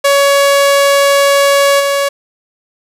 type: tone with level steps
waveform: sawtooth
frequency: 561 Hz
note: C#5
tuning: 21 cents sharp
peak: -3 / -7 dBFS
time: 0.04-2.09 s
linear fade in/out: 10 ms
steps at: 1.79 s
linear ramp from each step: 20 ms
effects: resampled to 32000 Hz + 7-bit